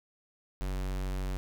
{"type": "tone", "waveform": "square", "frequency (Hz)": 47, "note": "F#1", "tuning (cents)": 28, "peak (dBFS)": -32, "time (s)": [0.61, 1.37], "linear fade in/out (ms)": 0, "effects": []}